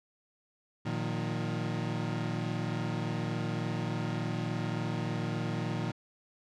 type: chord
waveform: 30% pulse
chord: Bb suspended fourth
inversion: none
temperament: equal with one note detuned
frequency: 116.54 / 155.56 / 179.01 Hz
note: Bb2 / Eb3 / F3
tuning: 0 / 0 / +43 cents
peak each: -32 / -33 / -35 dBFS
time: 0.85-5.92 s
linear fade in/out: 10 ms
effects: low-pass 5000 Hz 12 dB/octave